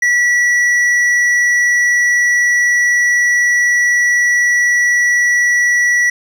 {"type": "tone with hard clipping", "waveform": "triangle", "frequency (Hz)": 1944, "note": "B6", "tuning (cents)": -28, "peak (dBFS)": -11, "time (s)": [0.02, 6.1], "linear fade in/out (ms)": 5, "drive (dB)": 9, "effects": []}